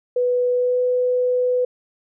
sine tone with pitch glide, 493.9 to 498.5 Hz, B4 to B4, 0 to +16 cents, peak -16 dBFS, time 0.16-1.65 s, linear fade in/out 5 ms, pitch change +16 cents, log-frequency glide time 0.53-0.8 s, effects none

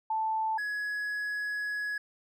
sine / triangle tone pair in turn, 880 / 1679.6 Hz, A5 / G#6, 0 / +19 cents, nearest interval major seventh, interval 1119 cents, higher second, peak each -27 / -29 dBFS, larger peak first, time 0.1-0.58 / 0.58-1.98 s, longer second, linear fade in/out 5 ms, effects none

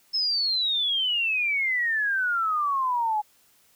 sine exponential sweep, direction down, 5274 to 829 Hz, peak -22 dBFS, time 0.13-3.22 s, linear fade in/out 20 ms, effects white hiss -61 dBFS RMS until 3.75 s

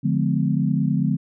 sine chord, D diminished seventh, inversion none, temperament just, 146.83 / 176.2 / 211.4 / 253.7 Hz, D3 / F3 / Ab3 / Cb4, 0 / +16 / +31 / +47 cents, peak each -22 / -23 / -24 / -25 dBFS, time 0.03-1.17 s, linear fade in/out 20 ms, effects none

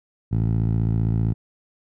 10% pulse tone with band-pass filter, 55.4 Hz, A1, 13 cents sharp, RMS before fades -21 dBFS, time 0.31-1.34 s, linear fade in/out 20 ms, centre 110 Hz, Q 1.7, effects none

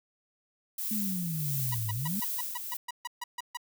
violet noise with tremolo, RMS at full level -33 dBFS, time 0.78-2.77 s, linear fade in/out 5 ms, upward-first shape sine, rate 1.5 Hz, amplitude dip 50%
sine exponential two-way sweep, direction down then up, 220 to 105.1 to 220 Hz, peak -31 dBFS, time 0.91-2.2 s, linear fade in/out 5 ms, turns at 1.92 s
sawtooth tone bursts, 970 Hz, B5, 31 cents flat, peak -30 dBFS, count 12, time 1.72-3.572 s, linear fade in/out 5 ms, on 26 ms, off 140 ms
effects none

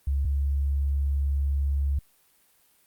sine tone pair in turn, 69.3 / 69.9 Hz, C#2 / C#2, 0 / +15 cents, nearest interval unison, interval 15 cents, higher second, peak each -22 dBFS, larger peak neither, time 0.07-0.25 / 0.25-1.99 s, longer second, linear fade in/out 5 ms, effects white hiss -63 dBFS RMS until 2.86 s + Opus 32 kbps

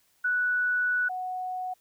sine tone pair in turn, 1478 / 737.7 Hz, F#6 / F#5, -2 / -5 cents, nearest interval octave, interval 1203 cents, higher first, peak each -23 / -30 dBFS, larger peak first, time 0.24-1.09 / 1.09-1.74 s, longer first, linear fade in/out 10 ms, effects white hiss -67 dBFS RMS until 1.8 s

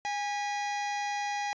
45% pulse tone pair together, 819.9 / 1950 Hz, G#5 / B6, -22 / -23 cents, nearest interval octave + minor third, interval 1499 cents, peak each -31 / -38 dBFS, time 0.05-1.53 s, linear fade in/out 0 ms, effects resampled to 16000 Hz

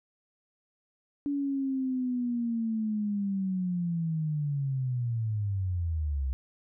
sine linear sweep, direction down, 287 to 63.6 Hz, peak -27 dBFS, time 1.26-6.33 s, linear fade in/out 0 ms, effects none

